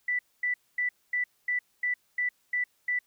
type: tone bursts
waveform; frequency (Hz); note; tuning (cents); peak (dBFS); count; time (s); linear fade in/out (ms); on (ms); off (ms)
sine; 1975.5; B6; 0; -25; 9; 0.08-2.99; 5; 110; 240
effects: white hiss -70 dBFS RMS until 3.06 s